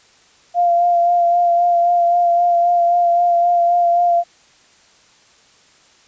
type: tone with vibrato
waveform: sine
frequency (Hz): 695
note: F5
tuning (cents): -9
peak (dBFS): -11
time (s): 0.54-4.24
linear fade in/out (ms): 50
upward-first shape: sine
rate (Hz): 3.8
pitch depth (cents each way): 20
effects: white hiss -51 dBFS RMS until 6.07 s + resampled to 16000 Hz

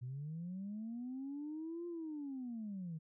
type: linear two-way sweep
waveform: sine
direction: up then down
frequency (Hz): 119.8 to 349.2 to 153.5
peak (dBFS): -40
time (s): 0.01-2.99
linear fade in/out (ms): 20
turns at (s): 1.87
effects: tanh soft clip ceiling -37 dBFS

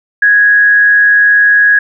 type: tone with frequency modulation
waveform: sine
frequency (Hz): 1661.2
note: G#6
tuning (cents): 0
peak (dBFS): -4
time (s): 0.22-1.79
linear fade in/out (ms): 5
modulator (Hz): 161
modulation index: 0.25
effects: none

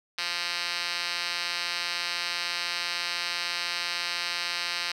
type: tone with band-pass filter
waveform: 5% pulse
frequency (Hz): 174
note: F3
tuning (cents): -6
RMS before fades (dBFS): -31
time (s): 0.18-4.92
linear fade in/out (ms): 5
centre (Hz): 3600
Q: 6.4
effects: none

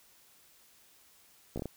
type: slowing click train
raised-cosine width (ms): 2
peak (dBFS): -23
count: 5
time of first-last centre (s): 1.56-1.657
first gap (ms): 15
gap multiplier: 1.33
effects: white hiss -62 dBFS RMS until 1.76 s

